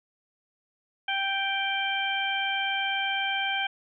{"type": "harmonic tone", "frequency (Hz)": 784, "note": "G5", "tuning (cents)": 0, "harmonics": [1, 2, 3, 4], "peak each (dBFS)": [-31, -31, -31, -31], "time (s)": [1.08, 3.67], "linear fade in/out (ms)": 5, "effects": []}